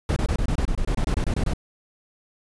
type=noise bursts; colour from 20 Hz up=brown; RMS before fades=-22 dBFS; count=15; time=0.09-1.535 s; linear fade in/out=2 ms; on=73 ms; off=25 ms; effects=resampled to 24000 Hz